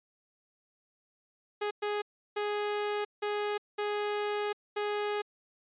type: tone bursts at uneven times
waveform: sawtooth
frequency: 415.3 Hz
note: G#4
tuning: in tune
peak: -26 dBFS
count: 6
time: 1.61-1.71 / 1.82-2.02 / 2.36-3.05 / 3.22-3.58 / 3.78-4.53 / 4.76-5.22 s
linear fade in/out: 10 ms
effects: resampled to 8000 Hz